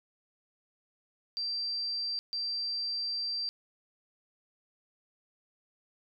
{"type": "tone bursts at uneven times", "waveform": "sine", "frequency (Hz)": 4700, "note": "D8", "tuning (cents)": 1, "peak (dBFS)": -31, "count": 2, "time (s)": [[1.37, 2.19], [2.33, 3.49]], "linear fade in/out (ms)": 0, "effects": []}